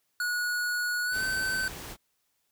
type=tone with pitch glide; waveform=square; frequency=1458 to 1532.3 Hz; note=F#6 to G6; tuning=-26 to -40 cents; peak=-28 dBFS; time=0.2-1.68 s; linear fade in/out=2 ms; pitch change=+86 cents; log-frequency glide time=1.04-1.23 s
type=noise; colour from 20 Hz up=pink; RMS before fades=-41 dBFS; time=1.11-1.97 s; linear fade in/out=50 ms
effects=white hiss -75 dBFS RMS until 2.51 s